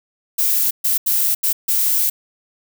violet noise bursts at uneven times, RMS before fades -17 dBFS, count 5, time 0.38-0.71 / 0.84-0.98 / 1.06-1.35 / 1.43-1.53 / 1.68-2.1 s, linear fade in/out 10 ms, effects none

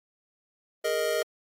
square chord, Ab suspended second, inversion none, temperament just, 415.3 / 467.2 / 623 Hz, Ab4 / Bb4 / Eb5, 0 / +4 / +2 cents, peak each -33 / -30 / -29 dBFS, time 0.84-1.23 s, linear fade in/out 10 ms, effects AAC 48 kbps

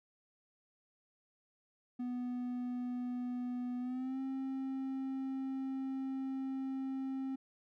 triangle tone with pitch glide, 246.9 to 266.2 Hz, B3 to C4, 0 to +30 cents, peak -34 dBFS, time 1.99-7.36 s, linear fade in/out 10 ms, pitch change +130 cents, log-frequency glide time 3.79-4.2 s, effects none

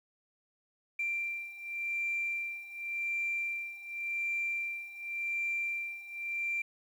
sine beating tone pair, 2361 / 2361.89 Hz, D7 / D7, +9 / +9 cents, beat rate 0.89 Hz, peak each -37 / -34 dBFS, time 0.99-6.62 s, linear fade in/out 5 ms, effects tanh soft clip ceiling -25 dBFS + 10-bit

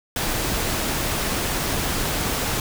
pink noise, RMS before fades -24 dBFS, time 0.16-2.6 s, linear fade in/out 2 ms, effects none

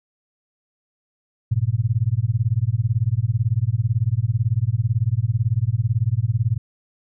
sine tone with tremolo, 113.6 Hz, A#2, 44 cents flat, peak -13 dBFS, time 1.51-6.58 s, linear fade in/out 10 ms, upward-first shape sine, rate 18 Hz, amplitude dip 100%, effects none

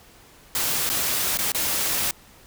white noise with dropouts, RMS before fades -24 dBFS, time 0.55-2.11 s, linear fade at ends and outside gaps 1 ms, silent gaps 0.892-0.899 / 1.373-1.388 / 1.519-1.547 s, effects pink hiss -51 dBFS RMS until 2.46 s

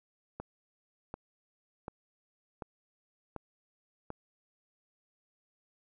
click train, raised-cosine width 1 ms, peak -25 dBFS, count 6, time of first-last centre 0.4-4.104 s, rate 1.35 Hz, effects none

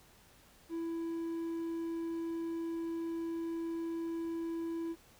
triangle tone, 331.7 Hz, E4, 11 cents sharp, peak -33 dBFS, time 0.69-4.96 s, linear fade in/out 50 ms, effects pink hiss -62 dBFS RMS until 5.19 s

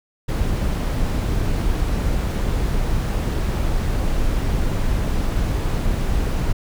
brown noise, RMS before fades -20 dBFS, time 0.28-6.53 s, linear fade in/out 10 ms, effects none

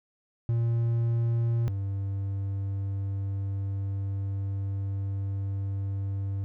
triangle tone pair in turn, 116.54 / 98.2 Hz, A#2 / G2, 0 / +4 cents, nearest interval minor third, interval 296 cents, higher first, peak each -21 / -26 dBFS, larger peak first, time 0.49-1.68 / 1.68-6.44 s, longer second, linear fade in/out 0 ms, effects none

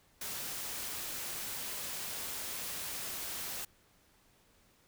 white noise, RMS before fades -40 dBFS, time 0.21-3.65 s, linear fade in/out 5 ms, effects pink hiss -67 dBFS RMS until 4.87 s

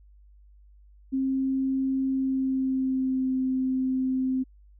sine tone with pitch glide, 266.1 to 260.2 Hz, C4 to C4, +29 to -9 cents, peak -23 dBFS, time 1.12-4.44 s, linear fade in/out 20 ms, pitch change -38 cents, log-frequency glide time 2.08-3.33 s, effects added 50 Hz sine -51 dBFS peak until 4.79 s

